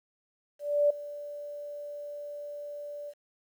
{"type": "tone with ADSR envelope", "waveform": "sine", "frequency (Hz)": 583, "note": "D5", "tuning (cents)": -13, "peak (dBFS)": -19, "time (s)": [0.59, 3.14], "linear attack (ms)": 310, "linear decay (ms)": 7, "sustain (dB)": -18, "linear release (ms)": 55, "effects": ["10-bit"]}